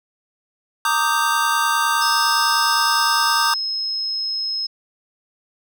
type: chord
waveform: square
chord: Eb major seventh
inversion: second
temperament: equal with one note detuned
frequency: 923.8 / 1174.7 / 1244.5 / 1568 Hz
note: Bb5 / D6 / Eb6 / G6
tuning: -16 / 0 / 0 / 0 cents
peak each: -23 dBFS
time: 0.85-3.54 s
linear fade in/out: 2 ms
type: tone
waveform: sine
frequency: 5160 Hz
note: E8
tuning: 38 cents flat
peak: -21 dBFS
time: 2.01-4.67 s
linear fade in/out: 10 ms
effects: none